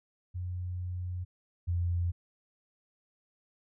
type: tone pair in turn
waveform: sine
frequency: 90 / 87.09 Hz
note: F#2 / F2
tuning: -47 / -4 cents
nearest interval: minor second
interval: 57 cents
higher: first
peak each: -33 / -27 dBFS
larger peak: second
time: 0.34-1.25 / 1.67-2.12 s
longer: first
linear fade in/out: 20 ms
effects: none